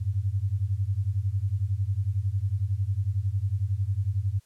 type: beating tone pair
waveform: sine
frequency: 92.9 / 103.9 Hz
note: F#2 / G#2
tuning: +7 / +1 cents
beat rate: 11 Hz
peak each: -27 dBFS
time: 0-4.4 s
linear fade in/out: 20 ms
effects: white hiss -65 dBFS RMS until 4.45 s + low-pass 11000 Hz 12 dB/octave